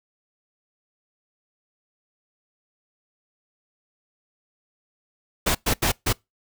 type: noise bursts at uneven times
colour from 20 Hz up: pink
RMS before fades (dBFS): -21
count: 4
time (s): 5.46-5.55 / 5.66-5.74 / 5.82-5.92 / 6.06-6.13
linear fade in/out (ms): 10
effects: noise-tail reverb RT60 0.2 s tail -25 dB re dry